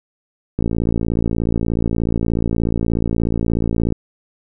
click train, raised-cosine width 3 ms, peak -6 dBFS, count 190, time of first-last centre 0.59-3.923 s, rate 56.7 Hz, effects none

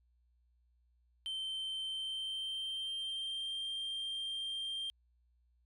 sine tone with pitch glide, 3108 to 3177 Hz, G7 to G7, -16 to +23 cents, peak -34 dBFS, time 1.26-4.9 s, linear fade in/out 0 ms, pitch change +39 cents, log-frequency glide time 1.86-3.64 s, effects tanh soft clip ceiling -36 dBFS + added 60 Hz sine -69 dBFS peak until 5.65 s

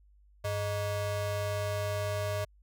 square ring-modulated tone, 260 Hz, C4, 11 cents flat, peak -28 dBFS, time 0.44-2.45 s, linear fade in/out 10 ms, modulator 359 Hz, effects added 50 Hz sine -58 dBFS peak until 2.62 s

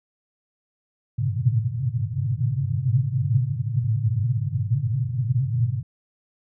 white band-pass noise, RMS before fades -23 dBFS, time 1.18-5.83 s, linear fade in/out 10 ms, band 100 to 140 Hz, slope 96 dB/octave, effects none

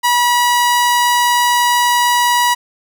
sawtooth tone, 969 Hz, B5, 33 cents flat, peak -7 dBFS, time 0.03-2.55 s, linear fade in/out 20 ms, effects none

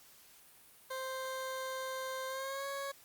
20% pulse tone with pitch glide, 523.3 to 554.4 Hz, C5 to C#5, 0 to 0 cents, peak -33 dBFS, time 0.9-2.92 s, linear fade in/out 10 ms, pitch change +100 cents, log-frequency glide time 2.27-2.66 s, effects white hiss -60 dBFS RMS until 3.04 s + Opus 48 kbps

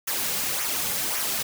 white noise with flanger, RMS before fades -27 dBFS, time 0.07-1.43 s, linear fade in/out 10 ms, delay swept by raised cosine 0.23 to 3.13 ms, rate 1.8 Hz, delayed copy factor -0.55, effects none

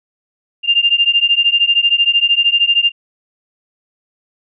sine beating tone pair, 2792 / 2805 Hz, F7 / F7, -1 / +7 cents, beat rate 13 Hz, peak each -13 dBFS, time 0.63-2.92 s, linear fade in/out 50 ms, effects none

